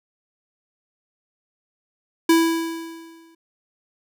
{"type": "tone with exponential decay", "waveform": "square", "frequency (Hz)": 329.6, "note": "E4", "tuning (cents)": 0, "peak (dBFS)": -12, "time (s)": [2.29, 3.35], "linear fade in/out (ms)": 5, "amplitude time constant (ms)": 230, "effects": []}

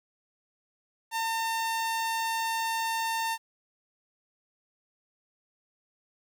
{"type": "tone", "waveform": "sawtooth", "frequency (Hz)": 905, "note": "A5", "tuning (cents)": 48, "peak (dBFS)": -24, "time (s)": [1.11, 3.38], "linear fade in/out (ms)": 50, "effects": ["10-bit"]}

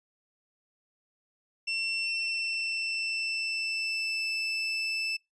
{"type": "tone with pitch glide", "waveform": "30% pulse", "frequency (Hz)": [2700, 2641], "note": ["E7", "E7"], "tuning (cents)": [41, 3], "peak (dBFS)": -26, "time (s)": [1.67, 5.17], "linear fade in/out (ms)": 10, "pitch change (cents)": -38, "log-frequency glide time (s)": [2, 4.27], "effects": ["noise-tail reverb RT60 0.2 s tail -26 dB re dry", "resampled to 22050 Hz"]}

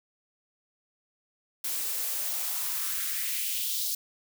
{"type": "noise with high-pass filter sweep", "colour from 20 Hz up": "blue", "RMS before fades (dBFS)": -31, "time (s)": [1.64, 3.95], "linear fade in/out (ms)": 5, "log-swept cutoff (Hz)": [280, 4600], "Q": 2.3, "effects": []}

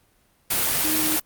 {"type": "tone in noise", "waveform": "sine", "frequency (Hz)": 311.1, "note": "D#4", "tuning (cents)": 0, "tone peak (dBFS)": -26, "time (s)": [0.84, 1.17], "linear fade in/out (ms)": 10, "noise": "white", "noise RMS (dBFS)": -22, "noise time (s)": [0.5, 1.2], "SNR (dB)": -7, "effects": ["pink hiss -62 dBFS RMS until 1.25 s", "Opus 32 kbps"]}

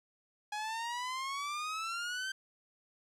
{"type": "exponential sweep", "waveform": "sawtooth", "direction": "up", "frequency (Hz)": [830.6, 1568], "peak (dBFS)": -32, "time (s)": [0.52, 2.32], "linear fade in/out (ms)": 5, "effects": ["low-pass 8000 Hz 12 dB/octave", "12-bit"]}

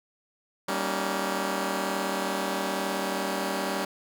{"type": "chord", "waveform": "10% pulse", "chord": "Eb dominant seventh", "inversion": "first", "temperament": "just", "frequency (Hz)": [194.45, 233.3, 280, 311.1], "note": ["G3", "Bb3", "Db4", "Eb4"], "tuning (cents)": [-14, 2, 18, 0], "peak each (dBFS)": [-22, -28, -24, -28], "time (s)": [0.68, 3.85], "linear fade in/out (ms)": 5, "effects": []}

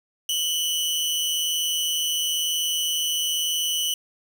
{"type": "tone pair together", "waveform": "sawtooth", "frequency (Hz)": [2963, 3124], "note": ["F#7", "G7"], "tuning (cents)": [2, -7], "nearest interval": "minor second", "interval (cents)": 91, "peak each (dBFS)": [-20, -27], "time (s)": [0.29, 3.94], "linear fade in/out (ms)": 2, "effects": []}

